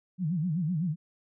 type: tone with vibrato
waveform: sine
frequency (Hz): 167.1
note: E3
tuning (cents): +24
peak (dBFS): -26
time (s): 0.18-0.96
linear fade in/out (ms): 50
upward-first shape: sine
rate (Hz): 7.9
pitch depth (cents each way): 200
effects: none